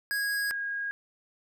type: tone pair in turn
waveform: square / sine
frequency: 1649 / 1634.8 Hz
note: G#6 / G#6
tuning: -13 / -28 cents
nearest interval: unison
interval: 15 cents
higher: first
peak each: -28 / -30 dBFS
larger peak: first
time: 0.11-0.51 / 0.51-0.91 s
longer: neither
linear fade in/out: 0 ms
effects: none